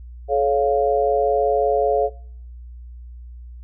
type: chord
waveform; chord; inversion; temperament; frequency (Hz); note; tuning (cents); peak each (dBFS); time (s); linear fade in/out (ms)
sine; A augmented; none; equal with one note detuned; 429.2 / 554.4 / 698.5; A4 / C#5 / E#5; -43 / 0 / 0; -20; 0.28-2.1; 50
effects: noise-tail reverb RT60 0.6 s tail -21 dB re dry + added 60 Hz sine -35 dBFS peak until 3.63 s